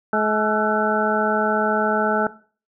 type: harmonic tone with a mistuned harmonic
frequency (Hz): 213.9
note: A3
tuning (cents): -49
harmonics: 1 / 2 / 3 / 4 / 6 / 7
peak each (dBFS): -24 / -24 / -24 / -24 / -24 / -24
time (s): 0.13-2.27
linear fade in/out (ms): 2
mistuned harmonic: 6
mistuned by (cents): +71
effects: noise-tail reverb RT60 0.4 s tail -17 dB re dry